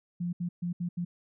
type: tone bursts at uneven times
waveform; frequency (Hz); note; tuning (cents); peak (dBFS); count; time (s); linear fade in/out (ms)
sine; 174.61; F3; 0; -29; 5; 0.2-0.33 / 0.4-0.49 / 0.62-0.73 / 0.8-0.89 / 0.97-1.05; 10
effects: none